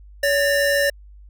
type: tone pair together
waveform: square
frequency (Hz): 566.1 / 1806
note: C#5 / A6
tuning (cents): +36 / +45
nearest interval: octave + minor sixth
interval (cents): 2009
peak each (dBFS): -19 / -21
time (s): 0.23-0.9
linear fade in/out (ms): 5
effects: added 50 Hz sine -41 dBFS peak until 1.29 s